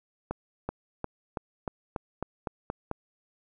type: accelerating click train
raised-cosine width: 1 ms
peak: -17 dBFS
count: 10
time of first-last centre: 0.31-2.913 s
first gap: 380 ms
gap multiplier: 0.93
effects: none